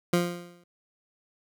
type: tone with exponential decay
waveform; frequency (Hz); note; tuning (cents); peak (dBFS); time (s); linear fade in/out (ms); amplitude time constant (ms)
20% pulse; 174.61; F3; 0; -14; 0.13-0.64; 5; 110
effects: none